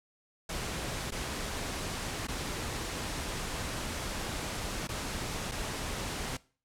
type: noise with dropouts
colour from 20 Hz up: pink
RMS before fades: -36 dBFS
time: 0.49-6.37 s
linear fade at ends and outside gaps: 5 ms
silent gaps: 1.107-1.12 / 2.271-2.283 / 4.873-4.889 / 5.514-5.518 s
effects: noise-tail reverb RT60 0.4 s tail -21 dB re dry + low-pass 10000 Hz 12 dB/octave